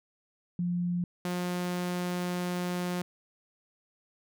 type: tone pair in turn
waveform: sine / sawtooth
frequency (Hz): 175.8 / 178.25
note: F3 / F3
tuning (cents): +12 / +36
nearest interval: unison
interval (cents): 24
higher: second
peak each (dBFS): -27 / -26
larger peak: second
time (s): 0.59-1.04 / 1.25-3.02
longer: second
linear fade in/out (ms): 2
effects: none